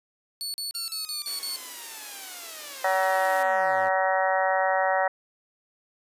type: tone bursts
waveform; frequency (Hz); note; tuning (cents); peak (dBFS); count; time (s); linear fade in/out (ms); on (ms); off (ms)
sawtooth; 4435; C#8; 0; -27; 7; 0.41-1.56; 0; 130; 40
type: linear sweep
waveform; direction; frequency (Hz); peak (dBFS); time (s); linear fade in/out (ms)
5% pulse; down; 1390 to 74.5; -30; 0.74-3.89; 10
type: high-pass noise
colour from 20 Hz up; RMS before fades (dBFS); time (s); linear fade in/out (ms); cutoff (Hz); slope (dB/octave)
white; -41; 1.27-3.43; 2; 250; 48
type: harmonic tone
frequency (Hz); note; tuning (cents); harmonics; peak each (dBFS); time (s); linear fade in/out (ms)
189.1; F#3; +38; 3 / 4 / 5 / 6 / 7 / 8 / 9 / 10; -26 / -25 / -30 / -37 / -33 / -34 / -38 / -29; 2.84-5.08; 5
effects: resampled to 32000 Hz